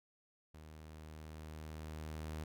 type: tone with level ramp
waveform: sawtooth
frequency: 77.78 Hz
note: D#2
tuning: in tune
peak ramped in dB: -49 to -37 dBFS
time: 0.54-2.44 s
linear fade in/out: 5 ms
effects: none